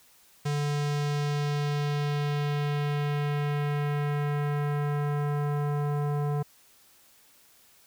square tone with low-pass filter sweep, 145.9 Hz, D3, 11 cents flat, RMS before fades -28 dBFS, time 0.45-6.43 s, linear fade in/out 10 ms, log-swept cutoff 7400 to 960 Hz, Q 1.1, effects white hiss -59 dBFS RMS until 7.86 s

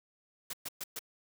white noise bursts, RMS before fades -39 dBFS, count 4, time 0.5-0.992 s, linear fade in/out 5 ms, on 33 ms, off 120 ms, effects none

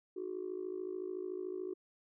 sine tone with amplitude modulation, 370 Hz, F#4, in tune, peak -33 dBFS, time 0.16-1.74 s, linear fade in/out 10 ms, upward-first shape sine, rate 53.7 Hz, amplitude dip 90%, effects tanh soft clip ceiling -31 dBFS

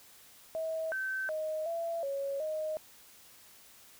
sine tone with pitch steps, 643 / 1543 / 624 / 671 / 554 / 622 Hz, E5 / G6 / D#5 / E5 / C#5 / D#5, -43 / -28 / +5 / +31 / -1 / -1 cents, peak -32 dBFS, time 0.55-2.77 s, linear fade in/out 0 ms, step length 370 ms, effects white hiss -57 dBFS RMS until 3.99 s

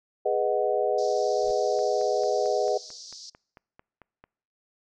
sine chord, G# minor seventh, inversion none, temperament equal, 415.3 / 493.9 / 622.3 / 740 Hz, G#4 / B4 / D#5 / F#5, 0 / 0 / 0 / 0 cents, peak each -27 / -27 / -27 / -29 dBFS, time 0.25-2.78 s, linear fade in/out 10 ms
white band-pass noise, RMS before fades -44 dBFS, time 0.98-3.3 s, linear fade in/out 5 ms, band 4400 to 5900 Hz, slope 48 dB/octave
brown noise with exponential growth, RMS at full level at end -45 dBFS, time 1.27-1.51 s, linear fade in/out 0 ms, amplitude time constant 51 ms
click train, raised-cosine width 0.5 ms, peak -33 dBFS, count 12, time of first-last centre 1.79-4.24 s, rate 4.49 Hz
effects noise-tail reverb RT60 0.7 s tail -26 dB re dry

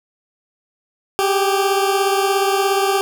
20% pulse beating tone pair, 390 / 407 Hz, G4 / G#4, -9 / -35 cents, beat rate 17 Hz, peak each -11 / -17 dBFS, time 1.19-3.01 s, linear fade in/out 0 ms, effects none

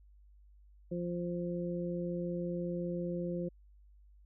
harmonic tone, 174.61 Hz, F3, in tune, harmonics 1 / 2 / 3, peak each -36 / -39 / -40 dBFS, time 0.91-3.49 s, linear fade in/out 10 ms, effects added 50 Hz sine -57 dBFS peak until 4.25 s

